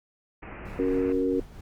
pink low-pass noise, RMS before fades -41 dBFS, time 0.42-1.13 s, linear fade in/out 10 ms, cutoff 2700 Hz, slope 96 dB/octave
brown noise with tremolo, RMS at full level -40 dBFS, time 0.65-1.61 s, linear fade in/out 5 ms, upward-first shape triangle, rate 4.4 Hz, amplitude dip 45%
sine chord, F# major, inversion second, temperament equal, 277.2 / 370 / 466.2 Hz, C#4 / F#4 / A#4, 0 / 0 / 0 cents, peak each -26 / -28 / -27 dBFS, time 0.79-1.4 s, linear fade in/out 2 ms
effects none

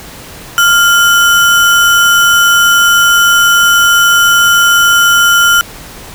sine tone with sample-and-hold, 1396.9 Hz, F6, in tune, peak -4 dBFS, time 0.58-5.61 s, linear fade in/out 0 ms, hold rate 4410 Hz, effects pink hiss -30 dBFS RMS until 6.14 s

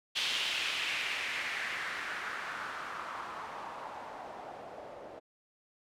blue noise with low-pass filter sweep, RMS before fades -38 dBFS, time 0.15-5.2 s, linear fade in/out 20 ms, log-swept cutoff 3300 to 560 Hz, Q 2.4, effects none

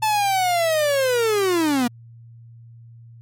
45% pulse linear sweep, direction down, 880 to 233.1 Hz, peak -17 dBFS, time 0.02-1.88 s, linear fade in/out 10 ms, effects added 116 Hz sine -41 dBFS peak until 3.21 s + MP3 64 kbps

